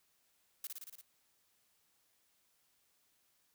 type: noise with echo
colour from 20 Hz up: blue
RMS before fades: -42 dBFS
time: 0.64-0.67 s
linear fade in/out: 2 ms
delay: 57 ms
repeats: 6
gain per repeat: -2 dB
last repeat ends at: 1.012 s
effects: white hiss -75 dBFS RMS until 3.54 s